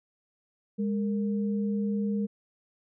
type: tone pair together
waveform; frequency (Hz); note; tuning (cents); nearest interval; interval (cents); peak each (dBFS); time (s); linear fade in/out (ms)
sine; 204.9 / 460.5; G#3 / A#4; -23 / -21; octave + major second; 1402; -26 / -36; 0.78-2.27; 20
effects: none